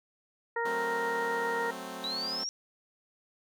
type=harmonic tone; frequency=466.2 Hz; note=A#4; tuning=in tune; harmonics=1 / 2 / 3 / 4; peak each=-33 / -33 / -38 / -35 dBFS; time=0.56-1.71 s; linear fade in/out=5 ms
type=chord; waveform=10% pulse; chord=F# diminished; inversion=none; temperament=equal; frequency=185 / 220 / 261.6 Hz; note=F#3 / A3 / C4; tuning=0 / 0 / 0 cents; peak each=-36 / -36 / -33 dBFS; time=0.65-2.44 s; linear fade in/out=5 ms
type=linear sweep; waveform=sine; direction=up; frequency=3836 to 5680 Hz; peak=-32 dBFS; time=2.04-2.49 s; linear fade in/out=0 ms
effects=none